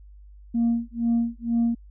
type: tone with tremolo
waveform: sine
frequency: 233.4 Hz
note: A#3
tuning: 2 cents sharp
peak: -16 dBFS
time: 0.54-1.75 s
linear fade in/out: 10 ms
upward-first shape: sine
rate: 2.1 Hz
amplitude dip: 100%
effects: tanh soft clip ceiling -16 dBFS + added 50 Hz sine -44 dBFS peak until 1.9 s